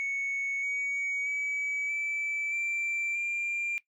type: tone with pitch steps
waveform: sine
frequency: 2217 / 2249 / 2282 / 2315 / 2349 / 2383 Hz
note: C#7 / C#7 / C#7 / D7 / D7 / D7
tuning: 0 / +24 / +50 / -25 / 0 / +25 cents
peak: -27 dBFS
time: 0-3.78 s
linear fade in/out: 0 ms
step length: 630 ms
effects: noise-tail reverb RT60 0.1 s tail -19 dB re dry + tanh soft clip ceiling -27 dBFS